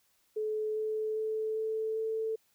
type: tone with pitch steps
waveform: sine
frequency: 430.7 / 433.7 / 436.7 / 439.7 / 442.8 Hz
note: A4 / A4 / A4 / A4 / A4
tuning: -37 / -25 / -13 / -1 / +11 cents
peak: -30 dBFS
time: 0.36-2.36 s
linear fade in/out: 10 ms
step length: 400 ms
effects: white hiss -71 dBFS RMS until 2.54 s